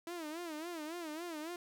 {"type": "tone with vibrato", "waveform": "sawtooth", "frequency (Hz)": 325.6, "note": "E4", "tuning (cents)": -21, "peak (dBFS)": -37, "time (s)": [0.07, 1.56], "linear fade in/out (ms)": 2, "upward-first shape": "sine", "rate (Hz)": 3.6, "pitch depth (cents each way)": 140, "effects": []}